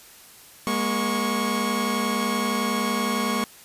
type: tone cluster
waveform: sawtooth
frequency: 206.3 / 237.1 / 1104 Hz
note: G#3 / A#3 / C#6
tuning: -11 / +30 / -7 cents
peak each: -23 dBFS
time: 0.67-3.44 s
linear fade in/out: 0 ms
effects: white hiss -48 dBFS RMS until 3.64 s + resampled to 32000 Hz